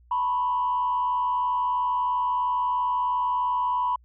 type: tone with frequency modulation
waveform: sine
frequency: 987.8 Hz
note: B5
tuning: in tune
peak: -21 dBFS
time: 0.11-3.96 s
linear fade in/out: 5 ms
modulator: 83 Hz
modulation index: 0.61
effects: tanh soft clip ceiling -17 dBFS + added 60 Hz sine -53 dBFS peak until 4.04 s